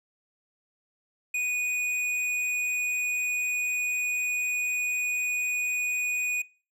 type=tone with hard clipping; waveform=sine; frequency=2474 Hz; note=D#7; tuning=10 cents flat; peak=-27 dBFS; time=1.34-6.42 s; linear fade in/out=5 ms; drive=13 dB; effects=noise-tail reverb RT60 0.4 s tail -24 dB re dry + low-pass 12000 Hz 12 dB/octave

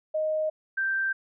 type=tone pair in turn; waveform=sine; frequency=622.3 / 1568.1 Hz; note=D#5 / G6; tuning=0 / 0 cents; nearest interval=octave + major third; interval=1600 cents; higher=second; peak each=-24 dBFS; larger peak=neither; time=0.14-0.5 / 0.77-1.13 s; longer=neither; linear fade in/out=10 ms; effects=none

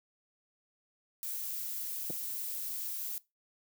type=noise; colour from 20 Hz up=violet; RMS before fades=-38 dBFS; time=1.23-3.18 s; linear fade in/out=0 ms
type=clicks; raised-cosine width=2 ms; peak=-27 dBFS; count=2; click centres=2.1 / 2.106 s
effects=noise-tail reverb RT60 0.2 s tail -19 dB re dry + high-pass 150 Hz 12 dB/octave

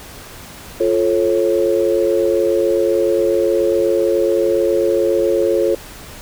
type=chord; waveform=sine; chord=F augmented; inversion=none; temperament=just; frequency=349.2 / 436.5 / 545.7 Hz; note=F4 / A4 / C#5; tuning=0 / -14 / -27 cents; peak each=-17 dBFS; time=0.8-5.75 s; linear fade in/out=5 ms; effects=pink hiss -36 dBFS RMS until 6.21 s

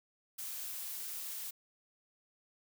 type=noise; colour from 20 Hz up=blue; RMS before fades=-42 dBFS; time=0.38-1.51 s; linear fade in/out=10 ms; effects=none

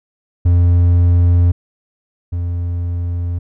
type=tone pair in turn; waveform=triangle; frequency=87.31 / 86.93 Hz; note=F2 / F2; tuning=0 / -7 cents; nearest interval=unison; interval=7 cents; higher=first; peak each=-6 / -15 dBFS; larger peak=first; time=0.45-1.52 / 2.32-3.39 s; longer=neither; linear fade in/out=10 ms; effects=none

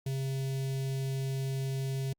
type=tone with notch filter; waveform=square; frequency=134.4 Hz; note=C3; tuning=47 cents sharp; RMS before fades=-33 dBFS; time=0.06-2.13 s; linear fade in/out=5 ms; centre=1200 Hz; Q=0.51; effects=Opus 48 kbps

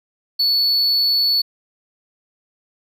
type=tone; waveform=triangle; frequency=4435 Hz; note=C#8; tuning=in tune; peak=-13 dBFS; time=0.39-1.42 s; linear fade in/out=10 ms; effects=none

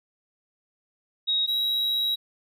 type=tone pair in turn; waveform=sine / triangle; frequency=3789 / 3855 Hz; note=A#7 / B7; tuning=+27 / -43 cents; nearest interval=unison; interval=30 cents; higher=second; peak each=-21 dBFS; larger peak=neither; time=1.27-1.47 / 1.47-2.16 s; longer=second; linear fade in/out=20 ms; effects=none

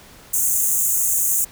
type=high-pass noise; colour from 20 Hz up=pink; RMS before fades=-19 dBFS; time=0.33-1.45 s; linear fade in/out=10 ms; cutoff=6400 Hz; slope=96 dB/octave; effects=pink hiss -45 dBFS RMS until 1.51 s

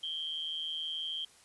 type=tone with amplitude modulation; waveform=sine; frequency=3173 Hz; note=G7; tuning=20 cents sharp; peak=-31 dBFS; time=0.03-1.25 s; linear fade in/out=5 ms; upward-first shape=sine; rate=159 Hz; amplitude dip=75%; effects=white hiss -60 dBFS RMS until 1.44 s + resampled to 24000 Hz

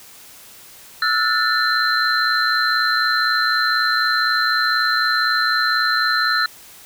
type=tone cluster; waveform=sine; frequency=1320 / 1444 / 1767 / 4109 Hz; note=E6 / F#6 / A6 / C8; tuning=+2 / -43 / +7 / -32 cents; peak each=-21 dBFS; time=1.02-6.46 s; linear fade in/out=2 ms; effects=white hiss -43 dBFS RMS until 6.85 s

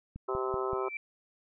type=click train; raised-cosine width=5 ms; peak=-29 dBFS; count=4; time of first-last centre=0.16-0.733 s; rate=5.24 Hz
type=harmonic tone; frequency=129.6 Hz; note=C3; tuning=16 cents flat; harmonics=3 / 4 / 5 / 6 / 7 / 8 / 9 / 10; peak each=-32 / -40 / -41 / -43 / -44 / -38 / -47 / -38 dBFS; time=0.28-0.89 s; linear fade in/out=10 ms
type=tone with exponential growth; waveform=sine; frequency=2335 Hz; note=D7; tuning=11 cents flat; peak=-31 dBFS; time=0.72-0.97 s; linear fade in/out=2 ms; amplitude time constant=53 ms
effects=none

